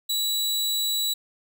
sawtooth tone, 3920 Hz, B7, 14 cents flat, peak -20 dBFS, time 0.09-1.14 s, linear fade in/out 10 ms, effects none

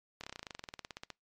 slowing click train, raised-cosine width 0.2 ms, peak -25 dBFS, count 21, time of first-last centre 0.21-1.103 s, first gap 27 ms, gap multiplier 1.05, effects noise-tail reverb RT60 0.2 s tail -26 dB re dry + MP3 64 kbps

